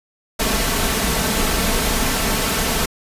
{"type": "noise with comb filter", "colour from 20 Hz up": "pink", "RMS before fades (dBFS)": -19, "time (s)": [0.39, 2.86], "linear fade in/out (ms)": 10, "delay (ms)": 4.5, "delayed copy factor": 0.5, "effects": ["resampled to 32000 Hz"]}